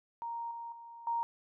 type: tone with level steps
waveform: sine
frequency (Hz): 932.3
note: A#5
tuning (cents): 0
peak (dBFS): -36 / -40 / -47 / -30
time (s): 0.22-1.23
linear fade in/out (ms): 0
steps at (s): 0.51 / 0.72 / 1.07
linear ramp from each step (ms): 2
effects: none